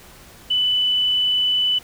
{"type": "tone", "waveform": "sine", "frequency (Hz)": 2990, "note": "F#7", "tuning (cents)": 17, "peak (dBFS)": -16, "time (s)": [0.5, 1.79], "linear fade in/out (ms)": 10, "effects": ["pink hiss -45 dBFS RMS until 1.83 s"]}